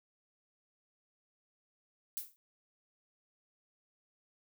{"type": "noise with exponential decay", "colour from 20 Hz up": "violet", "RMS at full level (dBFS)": -35, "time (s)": [2.17, 2.36], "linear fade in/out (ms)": 0, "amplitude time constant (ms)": 40, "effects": []}